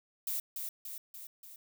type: noise with echo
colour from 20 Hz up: violet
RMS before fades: -35 dBFS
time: 0.27-0.4 s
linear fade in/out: 2 ms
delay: 290 ms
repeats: 4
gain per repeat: -4 dB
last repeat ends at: 1.56 s
effects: none